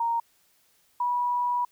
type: tone pair in turn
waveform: sine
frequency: 930 / 974.7 Hz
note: A#5 / B5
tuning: -4 / -23 cents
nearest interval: minor second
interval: 81 cents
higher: second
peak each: -23 dBFS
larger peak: neither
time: 0-0.2 / 1-1.65 s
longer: second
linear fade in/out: 5 ms
effects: white hiss -65 dBFS RMS until 1.71 s